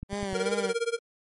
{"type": "click train", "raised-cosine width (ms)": 5, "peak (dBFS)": -24, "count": 4, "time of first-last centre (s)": [0.03, 0.33], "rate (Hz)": 10}
{"type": "tone with vibrato", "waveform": "15% pulse", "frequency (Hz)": 195.4, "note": "G3", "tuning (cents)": -5, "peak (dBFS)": -24, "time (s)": [0.09, 0.74], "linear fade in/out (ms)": 50, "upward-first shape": "sine", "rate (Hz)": 2.7, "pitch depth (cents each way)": 73}
{"type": "tone with tremolo", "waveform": "square", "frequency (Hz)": 466.2, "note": "A#4", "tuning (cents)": 0, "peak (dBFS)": -24, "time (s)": [0.34, 0.99], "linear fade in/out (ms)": 20, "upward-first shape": "sine", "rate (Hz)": 17, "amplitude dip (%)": 95}
{"effects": ["MP3 48 kbps"]}